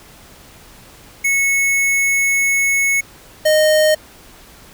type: tone pair in turn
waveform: square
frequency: 2200 / 617.4 Hz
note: C#7 / D#5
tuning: -14 / -14 cents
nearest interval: octave + minor seventh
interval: 2200 cents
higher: first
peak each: -14 / -11 dBFS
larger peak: second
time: 1.24-3.01 / 3.45-3.95 s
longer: first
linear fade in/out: 10 ms
effects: pink hiss -43 dBFS RMS until 4.73 s